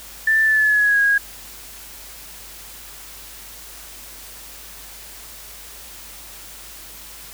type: tone with pitch glide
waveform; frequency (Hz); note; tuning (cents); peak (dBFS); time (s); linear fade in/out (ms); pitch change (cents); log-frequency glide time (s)
sine; 1770 to 1642; A6 to G#6; +10 to -20; -13; 0.27-1.18; 5; -130; 0.43-1.01
effects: added 50 Hz sine -47 dBFS peak until 7.33 s + white hiss -39 dBFS RMS until 7.33 s